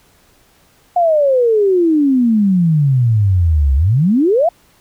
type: exponential two-way sweep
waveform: sine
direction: down then up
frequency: 723 to 65.41 to 723 Hz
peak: -9 dBFS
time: 0.96-4.49 s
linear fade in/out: 5 ms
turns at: 3.75 s
effects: pink hiss -52 dBFS RMS until 4.8 s